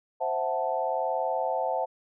sine chord, F# half-diminished seventh, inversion second, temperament equal, 523.3 / 659.3 / 740 / 880 Hz, C5 / E5 / F#5 / A5, 0 / 0 / 0 / 0 cents, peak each -31 dBFS, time 0.2-1.86 s, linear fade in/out 20 ms, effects none

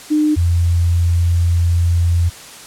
sine tone pair in turn, 303.3 / 85.85 Hz, D#4 / F2, -44 / -29 cents, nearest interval octave + minor seventh, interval 2185 cents, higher first, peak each -11 dBFS, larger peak neither, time 0.1-0.36 / 0.36-2.3 s, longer second, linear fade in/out 20 ms, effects white hiss -36 dBFS RMS until 2.66 s + low-pass 10000 Hz 12 dB/octave

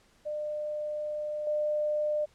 sine tone with level steps, 601 Hz, D5, 40 cents sharp, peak -31 / -26 dBFS, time 0.25-2.26 s, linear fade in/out 20 ms, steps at 1.47 s, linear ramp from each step 2 ms, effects pink hiss -64 dBFS RMS until 2.34 s + low-pass 9000 Hz 12 dB/octave

